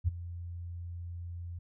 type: tone with ADSR envelope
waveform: sine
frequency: 86.5 Hz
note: F2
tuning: 16 cents flat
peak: -22 dBFS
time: 0.04-1.59 s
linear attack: 38 ms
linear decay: 16 ms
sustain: -16 dB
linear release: 7 ms
effects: none